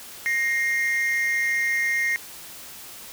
triangle tone pair together, 1864.7 / 2119 Hz, A#6 / C7, 0 / +21 cents, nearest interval major second, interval 221 cents, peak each -22 dBFS, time 0.26-2.16 s, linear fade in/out 0 ms, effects white hiss -41 dBFS RMS until 3.12 s

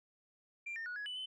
sine tone with pitch steps, 2373 / 1817 / 1461 / 1676 / 2982 / 3042 Hz, D7 / A#6 / F#6 / G#6 / F#7 / F#7, +17 / -45 / -22 / +15 / +13 / +47 cents, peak -38 dBFS, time 0.66-1.26 s, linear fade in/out 10 ms, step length 100 ms, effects tanh soft clip ceiling -37 dBFS

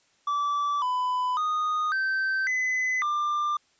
triangle tone with pitch steps, 1159 / 1001 / 1237 / 1551 / 2020 / 1191 Hz, D6 / B5 / D#6 / G6 / B6 / D6, -23 / +23 / -10 / -19 / +39 / +24 cents, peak -22 dBFS, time 0.27-3.57 s, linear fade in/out 5 ms, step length 550 ms, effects white hiss -65 dBFS RMS until 3.79 s + resampled to 16000 Hz

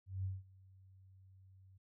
sine tone with ADSR envelope, 95 Hz, F#2, 46 cents sharp, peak -35 dBFS, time 0.06-1.78 s, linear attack 180 ms, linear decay 190 ms, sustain -24 dB, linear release 11 ms, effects none

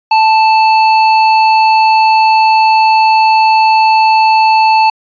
square tone, 880 Hz, A5, in tune, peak -6 dBFS, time 0.11-4.9 s, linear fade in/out 5 ms, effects resampled to 11025 Hz

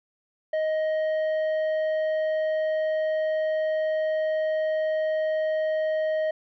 sine tone with tanh clipping, 626 Hz, D#5, 10 cents sharp, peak -24 dBFS, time 0.53-6.31 s, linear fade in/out 5 ms, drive 7 dB, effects none

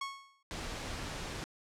sawtooth tone with exponential decay, 1100 Hz, C#6, 14 cents flat, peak -30 dBFS, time 0.01-0.43 s, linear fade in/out 5 ms, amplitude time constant 90 ms
pink noise, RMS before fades -40 dBFS, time 0.51-1.44 s, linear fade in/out 0 ms
effects low-pass 7000 Hz 12 dB/octave

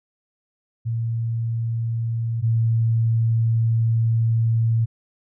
sine tone pair in turn, 115 / 114.01 Hz, A#2 / A#2, -23 / -38 cents, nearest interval unison, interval 15 cents, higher first, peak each -21 / -16 dBFS, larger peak second, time 0.85-2.42 / 2.42-4.86 s, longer second, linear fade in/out 20 ms, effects none

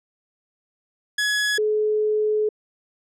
sawtooth / sine tone pair in turn, 1686 / 426.8 Hz, G#6 / G#4, +26 / +47 cents, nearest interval 2 octaves, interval 2379 cents, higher first, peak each -16 / -18 dBFS, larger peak first, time 1.18-1.58 / 1.58-2.49 s, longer second, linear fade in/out 5 ms, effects low-pass 9000 Hz 12 dB/octave

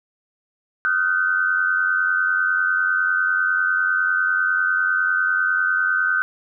sine tone cluster, 1259 / 1437 / 1527 Hz, D#6 / F6 / G6, +20 / +49 / -46 cents, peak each -27 / -24 / -18 dBFS, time 0.85-6.22 s, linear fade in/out 0 ms, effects none

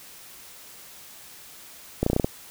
clicks, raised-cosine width 2 ms, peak -8 dBFS, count 7, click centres 2.03 / 2.064 / 2.1 / 2.132 / 2.164 / 2.198 / 2.245 s, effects white hiss -46 dBFS RMS until 2.5 s

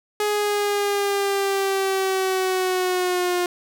sawtooth linear sweep, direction down, 419.1 to 354.6 Hz, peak -16 dBFS, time 0.2-3.46 s, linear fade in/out 2 ms, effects none

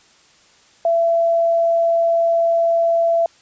sine tone, 671 Hz, E5, 31 cents sharp, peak -13 dBFS, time 0.85-3.26 s, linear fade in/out 2 ms, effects white hiss -52 dBFS RMS until 3.41 s + resampled to 16000 Hz

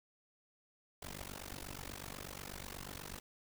pink noise with amplitude modulation, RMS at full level -43 dBFS, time 1.02-3.2 s, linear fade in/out 5 ms, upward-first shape sine, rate 48.2 Hz, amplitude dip 100%, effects none

